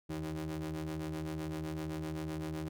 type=ring-modulated tone; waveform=35% pulse; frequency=77.7 Hz; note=D#2; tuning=2 cents flat; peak=-32 dBFS; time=0.09-2.69 s; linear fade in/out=10 ms; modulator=237 Hz; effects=none